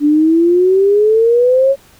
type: exponential sweep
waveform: sine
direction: up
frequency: 288.9 to 554 Hz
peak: -7 dBFS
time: 0-1.76 s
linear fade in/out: 50 ms
effects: pink hiss -46 dBFS RMS until 1.99 s